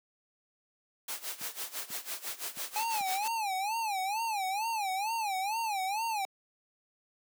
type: noise with tremolo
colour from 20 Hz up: white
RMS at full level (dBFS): -36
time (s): 1.08-3.28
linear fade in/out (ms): 5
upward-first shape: sine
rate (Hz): 6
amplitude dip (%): 85
type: clicks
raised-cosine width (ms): 5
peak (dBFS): -25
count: 4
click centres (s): 1.414 / 1.904 / 2.573 / 3.009
type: tone with vibrato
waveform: square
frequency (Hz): 830.6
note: G#5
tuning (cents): 0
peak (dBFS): -31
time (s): 2.76-6.25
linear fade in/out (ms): 0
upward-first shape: sine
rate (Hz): 2.2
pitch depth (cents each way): 180
effects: high-pass 400 Hz 12 dB/octave